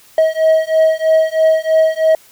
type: beating tone pair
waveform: triangle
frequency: 636 / 639.1 Hz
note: D#5 / D#5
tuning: +38 / +46 cents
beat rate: 3.1 Hz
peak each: -11 dBFS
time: 0.18-2.15 s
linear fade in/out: 2 ms
effects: white hiss -46 dBFS RMS until 2.31 s